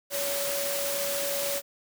sine tone in noise, 564 Hz, C#5, 30 cents sharp, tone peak -31 dBFS, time 0.1-1.62 s, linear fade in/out 50 ms, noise white, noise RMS -31 dBFS, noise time 0.1-1.62 s, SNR -3 dB, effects high-pass 150 Hz 12 dB/octave

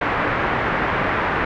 white low-pass noise, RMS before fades -21 dBFS, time 0.01-1.45 s, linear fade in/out 5 ms, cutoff 1900 Hz, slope 24 dB/octave, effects none

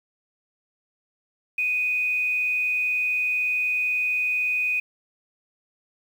sine tone with frequency modulation, 2489 Hz, D#7, in tune, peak -21 dBFS, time 1.58-4.8 s, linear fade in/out 5 ms, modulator 132 Hz, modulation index 0.25, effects 8-bit

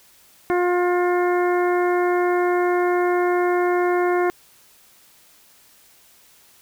harmonic tone, 355.5 Hz, F4, 31 cents sharp, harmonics 1 / 2 / 3 / 4 / 5 / 6, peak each -18 / -24 / -28 / -30 / -32 / -34 dBFS, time 0.5-4.3 s, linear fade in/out 0 ms, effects white hiss -53 dBFS RMS until 6.61 s

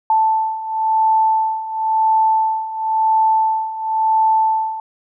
sine beating tone pair, 880 / 880.96 Hz, A5 / A5, 0 / +2 cents, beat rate 0.96 Hz, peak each -19 / -15 dBFS, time 0.1-4.8 s, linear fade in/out 2 ms, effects none

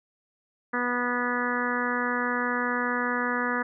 harmonic tone, 244.9 Hz, B3, 14 cents flat, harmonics 1 / 2 / 3 / 4 / 5 / 6 / 7 / 8, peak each -31 / -33 / -39 / -33 / -32 / -33 / -31 / -36 dBFS, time 0.73-3.63 s, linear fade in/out 10 ms, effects none

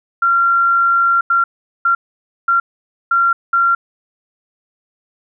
sine tone bursts at uneven times, 1376 Hz, F6, 26 cents flat, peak -10 dBFS, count 6, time 0.22-1.21 / 1.3-1.44 / 1.85-1.95 / 2.48-2.6 / 3.11-3.33 / 3.53-3.75 s, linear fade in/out 5 ms, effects none

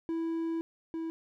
triangle tone pair in turn, 329 / 326.4 Hz, E4 / E4, -3 / -17 cents, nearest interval unison, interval 14 cents, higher first, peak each -28 / -31 dBFS, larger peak first, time 0.09-0.61 / 0.94-1.1 s, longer first, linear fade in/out 0 ms, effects none

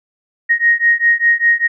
sine beating tone pair, 1869 / 1874 Hz, A#6 / A#6, +4 / +9 cents, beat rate 5 Hz, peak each -13 dBFS, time 0.49-1.68 s, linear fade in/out 20 ms, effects none

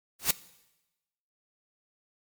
white noise with exponential growth, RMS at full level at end -18 dBFS, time 0.19-0.31 s, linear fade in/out 5 ms, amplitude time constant 26 ms, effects noise-tail reverb RT60 1.0 s tail -19 dB re dry + MP3 96 kbps

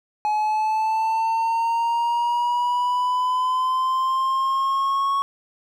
triangle linear sweep, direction up, 845 to 1108.7 Hz, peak -17 dBFS, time 0.25-5.22 s, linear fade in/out 0 ms, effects none

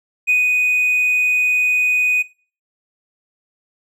triangle tone with ADSR envelope, 2489 Hz, D#7, in tune, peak -9 dBFS, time 0.27-2.23 s, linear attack 27 ms, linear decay 170 ms, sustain -2 dB, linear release 19 ms, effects noise-tail reverb RT60 0.4 s tail -21 dB re dry + tanh soft clip ceiling -7 dBFS

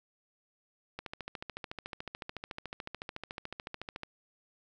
click train, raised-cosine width 0.3 ms, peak -23 dBFS, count 43, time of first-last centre 0.99-4.033 s, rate 13.8 Hz, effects none

